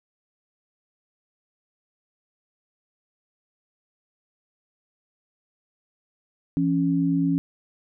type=tone pair together; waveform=sine; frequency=168.3 / 277.1 Hz; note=E3 / C#4; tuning=+36 / -1 cents; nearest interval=major sixth; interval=863 cents; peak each=-23 / -21 dBFS; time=6.57-7.38 s; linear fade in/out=0 ms; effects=none